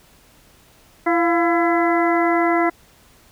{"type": "harmonic tone with a mistuned harmonic", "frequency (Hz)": 336.1, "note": "E4", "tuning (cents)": 34, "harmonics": [1, 2, 3, 4, 5, 6], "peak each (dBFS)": [-18, -20, -24, -25, -30, -25], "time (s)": [1.06, 2.7], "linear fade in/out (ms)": 10, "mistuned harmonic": 2, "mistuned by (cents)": 58, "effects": ["pink hiss -52 dBFS RMS until 3.31 s"]}